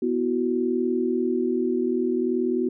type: chord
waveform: sine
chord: B suspended fourth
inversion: none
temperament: equal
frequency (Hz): 246.9 / 329.6 / 370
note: B3 / E4 / F#4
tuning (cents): 0 / 0 / 0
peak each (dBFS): -25 / -28 / -24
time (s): 0.02-2.69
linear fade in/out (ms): 5
effects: none